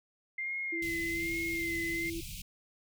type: tone with vibrato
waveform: sine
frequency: 2090 Hz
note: C7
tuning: 2 cents flat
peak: -33 dBFS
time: 0.38-2.1 s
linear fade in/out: 5 ms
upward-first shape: sine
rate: 1.2 Hz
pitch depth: 50 cents each way
type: tone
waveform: sine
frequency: 333.4 Hz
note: E4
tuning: 20 cents sharp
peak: -36 dBFS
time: 0.72-2.21 s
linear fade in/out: 10 ms
type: band-stop noise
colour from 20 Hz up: pink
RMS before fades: -43 dBFS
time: 0.82-2.42 s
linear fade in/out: 5 ms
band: 190 to 2300 Hz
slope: 96 dB/octave
effects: none